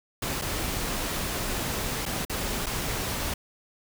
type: noise with dropouts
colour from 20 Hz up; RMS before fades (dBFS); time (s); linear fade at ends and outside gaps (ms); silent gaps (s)
pink; -30; 0.22-3.34; 5; 0.415-0.419 / 2.055-2.061 / 2.251-2.296 / 2.66-2.666
effects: none